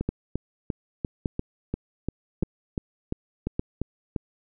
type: two click trains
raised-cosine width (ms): 3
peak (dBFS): -12 / -14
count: 4 / 13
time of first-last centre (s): 0.09-3.595 / 0.01-4.162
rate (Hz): 0.856 / 2.89
effects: none